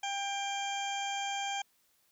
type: harmonic tone with a mistuned harmonic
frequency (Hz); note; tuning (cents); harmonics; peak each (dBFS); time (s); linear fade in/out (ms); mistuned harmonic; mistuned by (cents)
797; G5; +28; 1 / 2 / 3 / 4 / 6 / 7 / 8 / 9; -35 / -44 / -41 / -40 / -55 / -56 / -46 / -47; 0.03-1.62; 5; 3; -18
effects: white hiss -71 dBFS RMS until 2.11 s